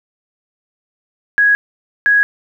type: tone pair in turn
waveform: sine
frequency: 1661.2 / 1661.2 Hz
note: G#6 / G#6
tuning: 0 / 0 cents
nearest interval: unison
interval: 0 cents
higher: neither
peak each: -8 / -8 dBFS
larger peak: neither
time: 1.38-1.55 / 2.06-2.23 s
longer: neither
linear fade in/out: 0 ms
effects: 8-bit